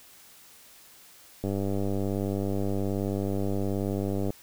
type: click train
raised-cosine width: 2 ms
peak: -17 dBFS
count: 284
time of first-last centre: 1.44-4.304 s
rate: 98.8 Hz
effects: white hiss -53 dBFS RMS until 4.42 s